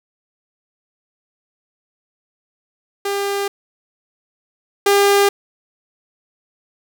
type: tone pair in turn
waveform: sawtooth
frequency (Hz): 400 / 401.7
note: G4 / G4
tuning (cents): +35 / +42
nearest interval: unison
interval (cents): 7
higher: second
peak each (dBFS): -15 / -7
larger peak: second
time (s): 3.05-3.48 / 4.86-5.29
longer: neither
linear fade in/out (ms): 5
effects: 8-bit